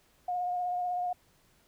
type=tone with vibrato; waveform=sine; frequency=717 Hz; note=F5; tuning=45 cents sharp; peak=-29 dBFS; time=0.28-1.13 s; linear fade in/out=5 ms; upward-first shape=sine; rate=16 Hz; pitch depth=18 cents each way; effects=pink hiss -66 dBFS RMS until 1.67 s